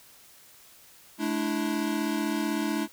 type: chord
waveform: square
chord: A suspended fourth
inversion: none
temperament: equal with one note detuned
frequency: 215.1 / 293.7 / 329.6 Hz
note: A3 / D4 / E4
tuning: -39 / 0 / 0 cents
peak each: -32 / -31 / -32 dBFS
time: 1.18-2.88 s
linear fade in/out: 50 ms
effects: white hiss -54 dBFS RMS until 2.92 s